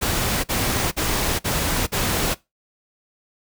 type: noise bursts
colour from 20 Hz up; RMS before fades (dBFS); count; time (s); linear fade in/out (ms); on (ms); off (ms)
pink; -22; 5; 0.01-2.348; 20; 430; 47
effects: noise-tail reverb RT60 0.2 s tail -20 dB re dry